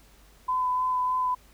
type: tone with vibrato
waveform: sine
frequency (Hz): 1009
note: B5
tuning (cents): +37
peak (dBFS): -23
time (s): 0.48-1.35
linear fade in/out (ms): 10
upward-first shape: sine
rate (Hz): 3.3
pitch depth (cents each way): 13
effects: added 50 Hz sine -55 dBFS peak until 1.53 s + pink hiss -58 dBFS RMS until 1.53 s

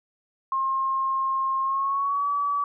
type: tone with pitch glide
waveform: sine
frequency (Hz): 1068 to 1144.7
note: C6 to D6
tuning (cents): +35 to -45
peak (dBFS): -22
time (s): 0.52-2.64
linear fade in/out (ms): 2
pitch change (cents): +120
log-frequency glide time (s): 1.62-2.28
effects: none

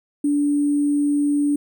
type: tone with sample-and-hold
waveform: sine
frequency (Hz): 289.9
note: D4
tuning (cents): -22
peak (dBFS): -16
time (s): 0.24-1.56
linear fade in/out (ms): 5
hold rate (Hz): 8820
effects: none

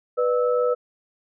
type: tone cluster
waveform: sine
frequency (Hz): 492 / 599 / 1306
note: B4 / D5 / E6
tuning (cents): -7 / +34 / -17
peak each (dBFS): -19 / -27 / -28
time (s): 0.17-0.75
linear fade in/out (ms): 20
effects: none

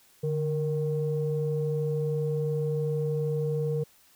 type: tone pair together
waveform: sine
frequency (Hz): 147.82 / 466.2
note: D3 / A#4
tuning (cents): +12 / 0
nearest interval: octave + minor sixth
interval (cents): 1988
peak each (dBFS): -27 / -28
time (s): 0.23-3.84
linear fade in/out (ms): 10
effects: tanh soft clip ceiling -18 dBFS + white hiss -60 dBFS RMS until 4.15 s

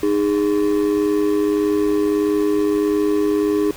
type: ring-modulated tone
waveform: triangle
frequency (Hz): 359.4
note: F4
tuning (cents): +50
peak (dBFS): -10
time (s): 0.03-3.71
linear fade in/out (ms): 2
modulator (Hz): 50.8
effects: pink hiss -38 dBFS RMS until 3.76 s

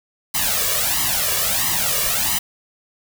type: noise with flanger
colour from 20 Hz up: white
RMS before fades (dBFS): -20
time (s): 0.34-2.39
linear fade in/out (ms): 10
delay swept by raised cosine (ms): 0.99 to 1.78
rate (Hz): 1.5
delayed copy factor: +1
effects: none

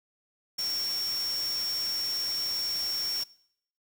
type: tone in noise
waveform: sine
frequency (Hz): 5490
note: F8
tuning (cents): -31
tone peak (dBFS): -29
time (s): 0.58-3.24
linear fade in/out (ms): 10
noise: white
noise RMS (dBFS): -40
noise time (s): 0.58-3.24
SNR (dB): +8
effects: noise-tail reverb RT60 0.7 s tail -22 dB re dry

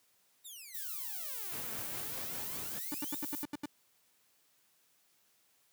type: exponential two-way sweep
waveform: 5% pulse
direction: down then up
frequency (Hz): 3862 to 215.6 to 3862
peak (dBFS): -39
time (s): 0.44-3.18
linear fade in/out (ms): 20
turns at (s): 1.72
type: noise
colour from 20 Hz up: violet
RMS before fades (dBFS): -41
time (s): 0.74-3.44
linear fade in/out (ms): 10
type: noise with tremolo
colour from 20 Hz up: pink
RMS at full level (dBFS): -45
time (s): 1.52-2.79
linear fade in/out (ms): 2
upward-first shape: triangle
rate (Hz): 4.9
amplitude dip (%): 50
type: tone bursts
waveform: 45% pulse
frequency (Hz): 293.7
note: D4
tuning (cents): 0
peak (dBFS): -36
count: 8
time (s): 2.92-3.656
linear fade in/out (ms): 0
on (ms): 22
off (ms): 80
effects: white hiss -71 dBFS RMS until 5.72 s + high-pass 100 Hz 12 dB/octave

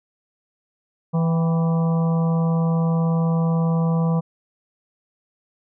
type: harmonic tone with a mistuned harmonic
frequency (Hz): 165.3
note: E3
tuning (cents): +5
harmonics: 1 / 3 / 4 / 5 / 6 / 7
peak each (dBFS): -17 / -29 / -35 / -35 / -34 / -37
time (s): 1.13-4.21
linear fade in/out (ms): 20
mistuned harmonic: 5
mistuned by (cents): -73
effects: none

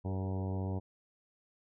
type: harmonic tone with a mistuned harmonic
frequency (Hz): 95.2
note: F#2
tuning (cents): +50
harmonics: 1 / 2 / 3 / 4 / 5 / 6 / 7 / 8 / 9 / 10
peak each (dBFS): -34 / -40 / -44 / -46 / -48 / -50 / -51 / -52 / -53 / -54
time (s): 0.04-0.8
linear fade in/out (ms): 20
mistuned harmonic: 5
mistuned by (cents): -25
effects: none

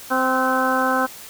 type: harmonic tone with a mistuned harmonic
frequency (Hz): 260.1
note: C4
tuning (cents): -10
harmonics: 1 / 2 / 3 / 4 / 5 / 6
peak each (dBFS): -24 / -24 / -24 / -24 / -24 / -24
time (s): 0.1-1.07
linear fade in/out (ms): 20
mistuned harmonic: 6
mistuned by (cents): -33
effects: white hiss -39 dBFS RMS until 1.29 s

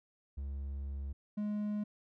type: tone pair in turn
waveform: triangle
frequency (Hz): 69.3 / 208.9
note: C#2 / G#3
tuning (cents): 0 / +10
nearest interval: octave + perfect fifth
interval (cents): 1910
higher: second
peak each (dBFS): -35 / -31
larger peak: second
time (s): 0.37-1.13 / 1.37-1.84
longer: first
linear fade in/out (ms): 10
effects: none

